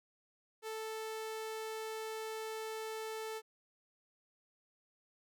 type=tone; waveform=sawtooth; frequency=440 Hz; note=A4; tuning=in tune; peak=-36 dBFS; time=0.62-3.42 s; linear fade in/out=50 ms; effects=none